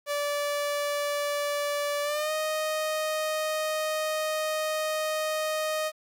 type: tone with pitch glide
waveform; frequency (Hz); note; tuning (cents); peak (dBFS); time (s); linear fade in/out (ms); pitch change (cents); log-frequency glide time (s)
sawtooth; 580 to 621.6; D5 to D#5; -22 to -2; -23; 0.06-5.92; 50; +120; 2.03-2.32
effects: 10-bit